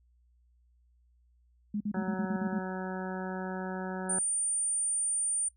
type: tone bursts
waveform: sine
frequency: 207.9 Hz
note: G#3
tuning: 2 cents sharp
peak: -29 dBFS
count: 8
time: 1.74-2.589 s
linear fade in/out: 5 ms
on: 65 ms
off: 47 ms
type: harmonic tone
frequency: 186.6 Hz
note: F#3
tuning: 15 cents sharp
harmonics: 1 / 2 / 3 / 4 / 5 / 7 / 8 / 9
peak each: -36 / -40 / -43 / -43 / -44 / -48 / -46 / -46 dBFS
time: 1.94-4.19 s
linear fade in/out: 5 ms
type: tone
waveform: sine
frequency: 9040 Hz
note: C#9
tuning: 33 cents sharp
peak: -27 dBFS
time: 4.09-5.49 s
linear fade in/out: 10 ms
effects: noise-tail reverb RT60 0.1 s tail -22 dB re dry + added 60 Hz sine -63 dBFS peak until 5.56 s

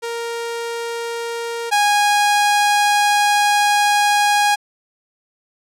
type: tone pair in turn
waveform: sawtooth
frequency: 466.2 / 824 Hz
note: A#4 / G#5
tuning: 0 / -14 cents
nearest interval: minor seventh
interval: 986 cents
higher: second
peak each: -19 / -9 dBFS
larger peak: second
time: 0.02-1.71 / 1.71-4.56 s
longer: second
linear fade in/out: 20 ms
effects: low-pass 11000 Hz 12 dB/octave

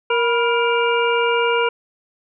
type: harmonic tone with a mistuned harmonic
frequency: 468.7 Hz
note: A#4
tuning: 9 cents sharp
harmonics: 1 / 2 / 3 / 5 / 6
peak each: -18 / -21 / -23 / -25 / -26 dBFS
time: 0.1-1.69 s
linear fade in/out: 5 ms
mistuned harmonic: 2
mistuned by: +75 cents
effects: none

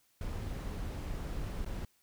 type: noise with dropouts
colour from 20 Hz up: brown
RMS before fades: -38 dBFS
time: 0.21-1.85 s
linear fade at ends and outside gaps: 2 ms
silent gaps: 1.648-1.661 s
effects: white hiss -71 dBFS RMS until 2.02 s

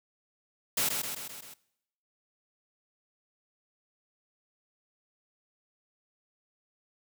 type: noise with echo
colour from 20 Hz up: white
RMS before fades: -28 dBFS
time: 0.77-0.89 s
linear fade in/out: 5 ms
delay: 130 ms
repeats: 5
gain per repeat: -4 dB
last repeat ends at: 1.54 s
effects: noise-tail reverb RT60 0.8 s tail -21 dB re dry + high-pass 80 Hz 12 dB/octave

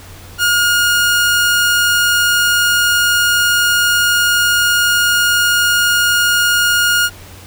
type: tone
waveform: sawtooth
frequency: 1428 Hz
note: F6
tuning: 38 cents sharp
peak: -7 dBFS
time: 0.38-7.1 s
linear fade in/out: 50 ms
effects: added 92 Hz sine -37 dBFS peak until 7.46 s + pink hiss -38 dBFS RMS until 7.46 s

